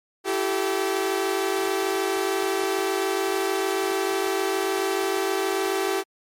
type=tone cluster; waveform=sawtooth; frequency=334.5 / 386.7 / 433.4 Hz; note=E4 / G4 / A4; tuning=+25 / -24 / -26 cents; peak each=-26 / -20 / -26 dBFS; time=0.24-6.04 s; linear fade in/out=50 ms; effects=MP3 64 kbps